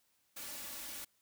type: noise with comb filter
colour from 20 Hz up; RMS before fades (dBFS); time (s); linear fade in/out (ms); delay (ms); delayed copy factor
white; -45; 0.36-1.05; 10; 3.5; +0.6
effects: white hiss -75 dBFS RMS until 1.21 s